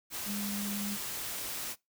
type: tone in noise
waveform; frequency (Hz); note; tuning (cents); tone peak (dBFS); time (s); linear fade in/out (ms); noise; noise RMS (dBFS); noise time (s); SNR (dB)
sine; 203.7; G#3; -33; -35; 0.25-0.98; 50; white; -38; 0.1-1.76; 0
effects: noise-tail reverb RT60 0.2 s tail -23 dB re dry